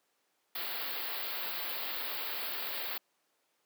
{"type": "band-stop noise", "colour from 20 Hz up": "white", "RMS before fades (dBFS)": -37, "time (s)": [0.55, 2.98], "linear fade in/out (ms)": 5, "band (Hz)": [4800, 13000], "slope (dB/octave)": 96, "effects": ["pink hiss -75 dBFS RMS until 3.65 s", "high-pass 400 Hz 12 dB/octave"]}